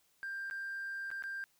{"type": "tone with dropouts", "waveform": "triangle", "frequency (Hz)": 1587, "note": "G6", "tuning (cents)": 21, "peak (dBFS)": -35, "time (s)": [0.23, 1.44], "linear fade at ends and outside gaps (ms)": 0, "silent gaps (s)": [[0.5, 0.51], [1.104, 1.114], [1.224, 1.238]], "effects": ["tanh soft clip ceiling -34 dBFS", "white hiss -72 dBFS RMS until 1.59 s"]}